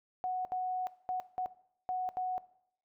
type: tone bursts at uneven times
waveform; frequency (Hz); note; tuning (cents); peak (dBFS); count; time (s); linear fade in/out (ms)
sine; 738; F#5; -5; -31; 6; 0.24-0.45 / 0.52-0.87 / 1.09-1.2 / 1.38-1.46 / 1.89-2.09 / 2.17-2.38; 0
effects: noise-tail reverb RT60 0.7 s tail -18 dB re dry